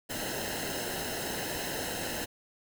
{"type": "noise with comb filter", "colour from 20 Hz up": "pink", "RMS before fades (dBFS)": -35, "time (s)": [0.09, 2.26], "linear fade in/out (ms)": 20, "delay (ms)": 0.86, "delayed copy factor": -0.75, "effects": []}